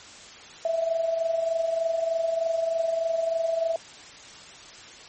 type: tone with amplitude modulation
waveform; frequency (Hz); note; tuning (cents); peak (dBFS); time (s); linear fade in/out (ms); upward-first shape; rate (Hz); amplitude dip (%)
sine; 659.3; E5; 0; -20; 0.65-3.76; 2; sine; 23.3; 60
effects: white hiss -45 dBFS RMS until 5.08 s + MP3 32 kbps